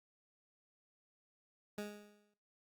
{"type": "tone with exponential decay", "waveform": "20% pulse", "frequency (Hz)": 207.6, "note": "G#3", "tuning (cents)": 0, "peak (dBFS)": -34, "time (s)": [1.78, 2.34], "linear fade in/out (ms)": 2, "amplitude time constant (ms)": 120, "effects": ["noise-tail reverb RT60 0.5 s tail -17 dB re dry", "Opus 48 kbps"]}